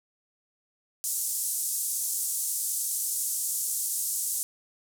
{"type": "band-pass noise", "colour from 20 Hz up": "pink", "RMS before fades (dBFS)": -30, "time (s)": [1.04, 4.43], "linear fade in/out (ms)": 0, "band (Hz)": [7300, 13000], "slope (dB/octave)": 24, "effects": []}